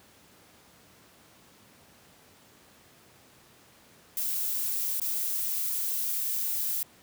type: noise with dropouts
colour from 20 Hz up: violet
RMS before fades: -30 dBFS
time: 4.17-6.83 s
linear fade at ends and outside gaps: 1 ms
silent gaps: 4.999-5.016 s
effects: pink hiss -57 dBFS RMS until 7.02 s + high-pass 100 Hz 12 dB/octave